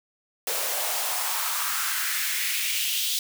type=noise with high-pass filter sweep; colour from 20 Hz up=white; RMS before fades=-27 dBFS; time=0.47-3.19 s; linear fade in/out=2 ms; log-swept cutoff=480 to 3600 Hz; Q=2.8; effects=none